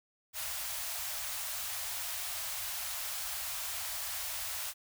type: band-stop noise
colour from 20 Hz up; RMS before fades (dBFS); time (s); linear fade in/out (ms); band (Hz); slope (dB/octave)
white; -38; 0.33-4.74; 50; 110 to 580; 96
effects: none